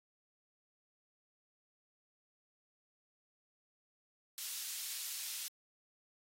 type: high-pass noise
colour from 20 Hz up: pink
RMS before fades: -43 dBFS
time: 4.38-5.48 s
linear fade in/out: 0 ms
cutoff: 4000 Hz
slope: 12 dB/octave
effects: AAC 48 kbps